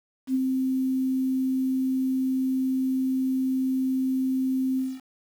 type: tone with ADSR envelope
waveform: sine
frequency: 261.6 Hz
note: C4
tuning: in tune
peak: -19 dBFS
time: 0.27-5.01 s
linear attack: 76 ms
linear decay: 27 ms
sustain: -3 dB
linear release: 230 ms
effects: 8-bit